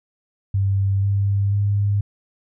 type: tone with pitch steps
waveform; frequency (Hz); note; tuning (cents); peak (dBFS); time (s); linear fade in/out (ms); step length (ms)
sine; 98 / 99.71 / 101.46; G2 / G2 / G#2; 0 / +30 / -40; -16; 0.54-2.01; 5; 490
effects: none